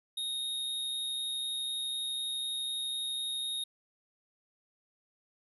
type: tone with amplitude modulation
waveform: square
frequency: 3728 Hz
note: A#7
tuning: 1 cent flat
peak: -32 dBFS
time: 0.17-3.64 s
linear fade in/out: 5 ms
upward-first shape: sine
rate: 132 Hz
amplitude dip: 35%
effects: resampled to 32000 Hz